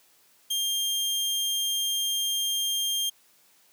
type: tone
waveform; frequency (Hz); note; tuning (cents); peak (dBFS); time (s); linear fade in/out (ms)
sawtooth; 3200; G7; +35; -22; 0.5-3.1; 10
effects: white hiss -61 dBFS RMS until 3.72 s + high-pass 150 Hz 12 dB/octave